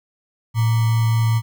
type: tone with sample-and-hold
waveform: sine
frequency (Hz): 113.1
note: A2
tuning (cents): +48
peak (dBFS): -14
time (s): 0.54-1.42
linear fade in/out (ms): 50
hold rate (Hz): 1050
effects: none